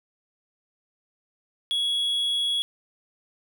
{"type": "tone", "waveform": "triangle", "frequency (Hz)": 3347, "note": "G#7", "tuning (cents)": 13, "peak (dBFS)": -21, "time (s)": [1.71, 2.62], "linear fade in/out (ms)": 0, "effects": []}